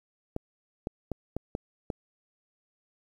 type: clicks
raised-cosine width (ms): 2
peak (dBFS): -18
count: 6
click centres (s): 0.364 / 0.871 / 1.117 / 1.366 / 1.551 / 1.902
effects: 9-bit